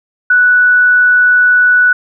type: tone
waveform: sine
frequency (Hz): 1479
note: F#6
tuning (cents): -1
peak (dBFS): -5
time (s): 0.3-1.93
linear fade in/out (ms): 5
effects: none